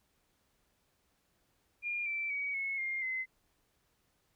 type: tone with pitch steps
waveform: sine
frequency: 2412 / 2335 / 2261 / 2189 / 2119 / 2052 Hz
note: D7 / D7 / C#7 / C#7 / C7 / C7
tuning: +46 / -11 / +34 / -22 / +21 / -34 cents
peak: -33 dBFS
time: 1.82-3.26 s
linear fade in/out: 50 ms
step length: 240 ms
effects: pink hiss -75 dBFS RMS until 4.35 s